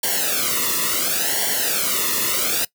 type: noise with flanger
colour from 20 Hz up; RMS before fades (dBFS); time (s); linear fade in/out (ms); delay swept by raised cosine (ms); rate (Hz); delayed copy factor
white; -21; 0.03-2.65; 5; 0.79 to 1.3; 0.71; -0.95
effects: noise-tail reverb RT60 0.1 s tail -20 dB re dry